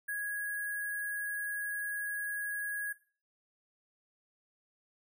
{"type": "tone with sample-and-hold", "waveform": "sine", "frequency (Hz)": 1661.2, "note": "G#6", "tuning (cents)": 0, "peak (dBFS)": -33, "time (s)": [0.08, 2.93], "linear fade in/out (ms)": 10, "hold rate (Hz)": 11025, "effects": ["noise-tail reverb RT60 0.4 s tail -18 dB re dry"]}